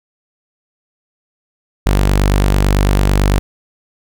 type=tone; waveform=sawtooth; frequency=49 Hz; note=G1; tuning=in tune; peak=-6 dBFS; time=1.86-3.39 s; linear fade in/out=0 ms; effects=none